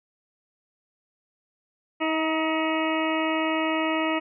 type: harmonic tone with a mistuned harmonic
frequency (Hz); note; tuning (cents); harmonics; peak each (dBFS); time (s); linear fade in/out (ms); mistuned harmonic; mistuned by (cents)
318.3; D#4; +39; 1 / 2 / 3 / 4 / 6 / 7 / 8 / 9; -26 / -29 / -31 / -32 / -34 / -34 / -35 / -36; 2-4.2; 20; 3; -15
effects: none